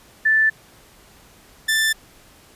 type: tone pair in turn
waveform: sine / sawtooth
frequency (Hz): 1760 / 1767.5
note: A6 / A6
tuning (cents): 0 / +7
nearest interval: unison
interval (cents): 7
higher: second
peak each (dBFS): -13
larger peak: neither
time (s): 0.25-0.5 / 1.68-1.93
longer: neither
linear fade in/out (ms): 10
effects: pink hiss -50 dBFS RMS until 2.55 s + resampled to 32000 Hz